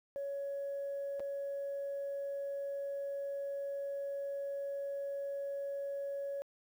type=tone with dropouts; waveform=sine; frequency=559 Hz; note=C#5; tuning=14 cents sharp; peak=-35 dBFS; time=0.16-6.42 s; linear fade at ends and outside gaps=0 ms; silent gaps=1.196-1.203 s; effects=tanh soft clip ceiling -33 dBFS + 11-bit